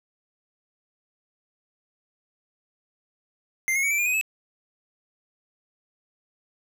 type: tone with pitch steps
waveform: square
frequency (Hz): 2093 / 2169 / 2248 / 2330 / 2415 / 2503 / 2595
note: C7 / C#7 / C#7 / D7 / D7 / D#7 / E7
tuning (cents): 0 / -38 / +24 / -14 / +48 / +10 / -28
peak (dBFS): -22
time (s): 3.68-4.212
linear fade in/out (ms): 0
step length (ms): 76
effects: none